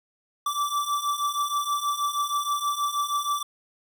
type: beating tone pair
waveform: square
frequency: 1160 / 1166.3 Hz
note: D6 / D6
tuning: -22 / -12 cents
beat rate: 6.3 Hz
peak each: -30 / -27 dBFS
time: 0.46-3.43 s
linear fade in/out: 5 ms
effects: 10-bit